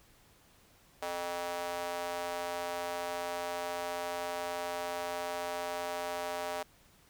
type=tone with high-pass filter; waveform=square; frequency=87.31 Hz; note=F2; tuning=in tune; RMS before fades=-37 dBFS; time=1.02-6.63 s; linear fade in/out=5 ms; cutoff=640 Hz; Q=2.2; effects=pink hiss -63 dBFS RMS until 7.09 s

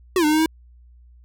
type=linear two-way sweep; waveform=square; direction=down then up; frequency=386.8 to 299 to 323.3 Hz; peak=-16 dBFS; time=0.16-0.46 s; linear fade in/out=2 ms; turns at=0.25 s; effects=added 60 Hz sine -46 dBFS peak until 1.24 s

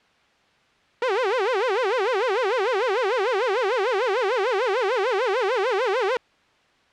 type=tone with vibrato; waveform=sawtooth; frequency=444.2 Hz; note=A4; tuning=16 cents sharp; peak=-16 dBFS; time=1.02-6.17 s; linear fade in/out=2 ms; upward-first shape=sine; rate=6.7 Hz; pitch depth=290 cents each way; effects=white hiss -59 dBFS RMS until 6.92 s + low-pass 3000 Hz 12 dB/octave

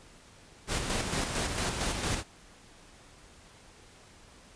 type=noise with tremolo; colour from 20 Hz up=pink; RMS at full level=-30 dBFS; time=0.67-2.24 s; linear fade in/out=50 ms; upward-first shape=square; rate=4.4 Hz; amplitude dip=40%; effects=pink hiss -55 dBFS RMS until 4.55 s + resampled to 22050 Hz

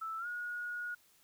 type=tone with pitch glide; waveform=sine; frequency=1318.5 to 1446.2 Hz; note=E6 to F#6; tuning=0 to -40 cents; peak=-37 dBFS; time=0.01-0.95 s; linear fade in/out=10 ms; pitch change=+160 cents; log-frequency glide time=0.18-0.27 s; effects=white hiss -67 dBFS RMS until 1.23 s

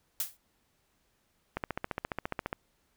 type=noise with exponential decay; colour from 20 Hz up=blue; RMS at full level=-28 dBFS; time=0.2-0.37 s; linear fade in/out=2 ms; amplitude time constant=36 ms
type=click train; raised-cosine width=0.5 ms; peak=-17 dBFS; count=15; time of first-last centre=1.57-2.529 s; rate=14.6 Hz
effects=pink hiss -73 dBFS RMS until 2.96 s

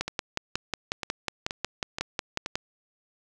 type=two click trains; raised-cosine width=0.2 ms; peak=-10 / -14 dBFS; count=15 / 6; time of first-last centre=0.01-2.555 / 0.08-2.461 s; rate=5.5 / 2.1 Hz; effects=none

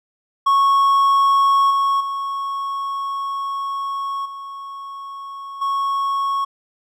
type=tone with level steps; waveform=triangle; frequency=1103 Hz; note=C#6; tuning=9 cents flat; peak=-10 / -13 / -20 / -28 / -16 dBFS; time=0.46-6.45 s; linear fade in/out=10 ms; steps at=1.7 / 2 / 4.25 / 5.61 s; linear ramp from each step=10 ms; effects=none

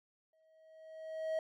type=tone with exponential growth; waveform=triangle; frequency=637 Hz; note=D#5; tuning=41 cents sharp; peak=-29 dBFS; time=0.33-1.39 s; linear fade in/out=2 ms; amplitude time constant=230 ms; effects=none

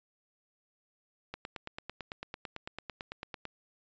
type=click train; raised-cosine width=0.3 ms; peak=-23 dBFS; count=20; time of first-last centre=1.34-3.453 s; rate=8.99 Hz; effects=resampled to 16000 Hz

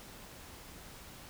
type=silence; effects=pink hiss -51 dBFS RMS until 1.29 s

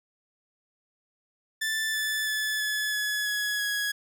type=tone with pitch steps; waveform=sawtooth; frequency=1762 / 1745.8 / 1729.7 / 1713.8 / 1698.1 / 1682.4 / 1667 Hz; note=A6 / A6 / A6 / A6 / G#6 / G#6 / G#6; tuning=+2 / -14 / -30 / -46 / +38 / +22 / +6 cents; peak=-23 dBFS; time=1.61-3.92 s; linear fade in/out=10 ms; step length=330 ms; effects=none

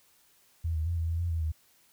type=tone with pitch steps; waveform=sine; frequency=82.3 / 78.6 / 85.4 / 82.2 / 83 / 86.1 / 82 / 78.7 Hz; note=E2 / D#2 / F2 / E2 / E2 / F2 / E2 / D#2; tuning=-2 / +18 / -38 / -4 / +12 / -24 / -9 / +20 cents; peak=-27 dBFS; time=0.64-1.52 s; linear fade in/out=10 ms; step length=110 ms; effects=white hiss -64 dBFS RMS until 1.92 s

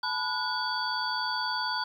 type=tone cluster; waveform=sine; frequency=875 / 994 / 1457 / 3375 / 4582 Hz; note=A5 / B5 / F#6 / G#7 / D8; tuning=-10 / +11 / -27 / +27 / -44 cents; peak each=-35 / -34 / -33 / -39 / -33 dBFS; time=0.03-1.84 s; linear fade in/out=5 ms; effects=10-bit

